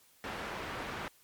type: low-pass noise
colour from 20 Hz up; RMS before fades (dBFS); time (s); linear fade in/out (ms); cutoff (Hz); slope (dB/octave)
white; -40; 0.24-1.08; 0; 1700; 12
effects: white hiss -64 dBFS RMS until 1.23 s + MP3 96 kbps